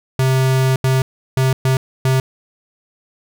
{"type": "tone bursts at uneven times", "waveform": "square", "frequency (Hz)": 131.4, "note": "C3", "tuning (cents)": 8, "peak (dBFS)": -13, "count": 5, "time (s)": [[0.19, 0.76], [0.84, 1.02], [1.37, 1.53], [1.65, 1.77], [2.05, 2.2]], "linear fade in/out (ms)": 2, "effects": []}